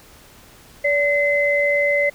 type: tone pair together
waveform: sine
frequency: 575 / 2049 Hz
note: D5 / C7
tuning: -37 / -37 cents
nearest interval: octave + minor seventh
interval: 2200 cents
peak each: -18 dBFS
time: 0.84-2.1 s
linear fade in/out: 10 ms
effects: pink hiss -47 dBFS RMS until 2.14 s